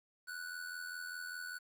square tone with amplitude modulation, 1480 Hz, F#6, in tune, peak -40 dBFS, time 0.27-1.59 s, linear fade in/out 20 ms, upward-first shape sine, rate 85 Hz, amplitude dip 60%, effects 11-bit

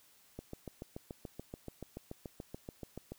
click train, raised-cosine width 2 ms, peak -29 dBFS, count 20, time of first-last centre 0.39-3.12 s, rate 6.96 Hz, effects white hiss -65 dBFS RMS until 3.18 s

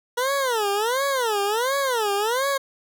20% pulse tone with vibrato, 472.8 Hz, A#4, 24 cents sharp, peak -16 dBFS, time 0.17-2.58 s, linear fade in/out 10 ms, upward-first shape sine, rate 1.4 Hz, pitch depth 290 cents each way, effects none

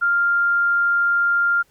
sine tone, 1396.9 Hz, F6, in tune, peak -15 dBFS, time 0.01-1.63 s, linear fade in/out 20 ms, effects pink hiss -60 dBFS RMS until 1.7 s

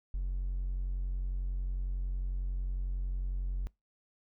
triangle tone, 45.51 Hz, F#1, 28 cents flat, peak -28 dBFS, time 0.14-3.67 s, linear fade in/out 0 ms, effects noise-tail reverb RT60 0.2 s tail -25 dB re dry + tanh soft clip ceiling -26 dBFS

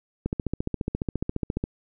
click train, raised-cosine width 3 ms, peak -13 dBFS, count 21, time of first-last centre 0.26-1.639 s, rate 14.5 Hz, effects none

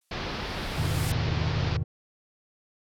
blue noise with exponential growth, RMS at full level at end -31 dBFS, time 0.01-1.12 s, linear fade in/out 5 ms, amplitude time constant 240 ms
pink low-pass noise, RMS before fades -33 dBFS, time 0.11-1.77 s, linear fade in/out 5 ms, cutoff 5200 Hz, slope 48 dB/octave
triangle chord, E major seventh, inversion none, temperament equal with one note detuned, 81.04 / 103.83 / 123.47 / 155.56 Hz, E2 / G#2 / B2 / D#3, -29 / 0 / 0 / 0 cents, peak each -29 dBFS, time 0.76-1.84 s, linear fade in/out 10 ms
effects low-pass 11000 Hz 12 dB/octave

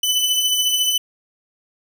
sawtooth beating tone pair, 2990 / 3004 Hz, F#7 / F#7, +17 / +26 cents, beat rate 14 Hz, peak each -21 / -14 dBFS, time 0.03-0.98 s, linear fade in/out 5 ms, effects none

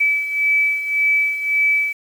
sine beating tone pair, 2300 / 2301.8 Hz, D7 / D7, -37 / -35 cents, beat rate 1.8 Hz, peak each -16 / -22 dBFS, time 0-1.93 s, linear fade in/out 10 ms, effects 7-bit

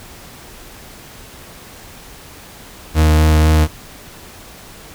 40% pulse tone with vibrato, 77.78 Hz, D#2, in tune, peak -8 dBFS, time 2.94-3.68 s, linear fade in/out 50 ms, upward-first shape sine, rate 4 Hz, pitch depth 12 cents each way, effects pink hiss -38 dBFS RMS until 4.94 s

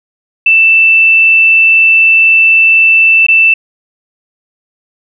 sine tone with dropouts, 2658 Hz, E7, 14 cents sharp, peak -3 dBFS, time 0.46-3.54 s, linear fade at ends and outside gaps 5 ms, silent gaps 3.267-3.284 s, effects none

